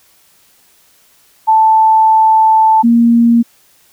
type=tone pair in turn; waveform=sine; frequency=880 / 234 Hz; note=A5 / A#3; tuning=0 / +7 cents; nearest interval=octave + major seventh; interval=2293 cents; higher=first; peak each=-5 dBFS; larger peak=neither; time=1.47-2.83 / 2.83-3.43 s; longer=first; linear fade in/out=20 ms; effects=white hiss -50 dBFS RMS until 3.92 s